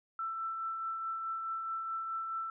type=tone with tremolo; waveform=sine; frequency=1332 Hz; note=E6; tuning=18 cents sharp; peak=-33 dBFS; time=0.19-2.5 s; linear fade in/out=2 ms; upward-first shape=triangle; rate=4.7 Hz; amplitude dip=35%; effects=none